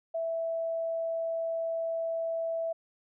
sine tone, 659 Hz, E5, 1 cent flat, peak -29 dBFS, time 0.14-2.73 s, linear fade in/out 10 ms, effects none

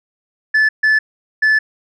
sine tone bursts at uneven times, 1738 Hz, A6, 22 cents flat, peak -7 dBFS, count 3, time 0.54-0.69 / 0.83-0.99 / 1.42-1.59 s, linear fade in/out 10 ms, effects tanh soft clip ceiling -9 dBFS

